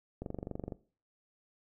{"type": "click train", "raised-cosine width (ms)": 2, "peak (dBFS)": -25, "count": 13, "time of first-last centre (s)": [0.22, 0.722], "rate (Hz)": 23.9, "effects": ["noise-tail reverb RT60 0.4 s tail -19 dB re dry"]}